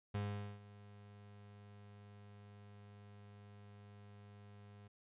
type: tone with ADSR envelope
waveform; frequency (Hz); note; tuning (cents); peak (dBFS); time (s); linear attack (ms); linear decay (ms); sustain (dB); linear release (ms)
35% pulse; 102.2; G#2; -27; -35; 0.14-4.88; 9; 440; -19; 8
effects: resampled to 8000 Hz